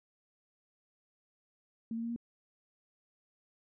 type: tone with pitch steps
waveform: sine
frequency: 226.9 / 229.8 / 232.7 / 235.7 Hz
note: A#3 / A#3 / A#3 / A#3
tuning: -47 / -25 / -3 / +19 cents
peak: -34 dBFS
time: 1.91-2.162 s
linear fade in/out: 2 ms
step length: 63 ms
effects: none